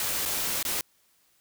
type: noise with dropouts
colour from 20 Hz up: white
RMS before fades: -29 dBFS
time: 0-0.81 s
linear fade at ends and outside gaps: 1 ms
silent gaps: 0.253-0.258 / 0.628-0.65 s
effects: white hiss -66 dBFS RMS until 1.4 s